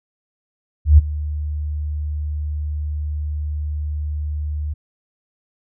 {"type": "tone with ADSR envelope", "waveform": "sine", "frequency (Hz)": 75, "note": "D2", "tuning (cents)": 37, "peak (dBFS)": -3, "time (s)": [0.85, 4.74], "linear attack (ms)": 130, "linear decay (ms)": 21, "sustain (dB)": -18, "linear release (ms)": 13, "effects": []}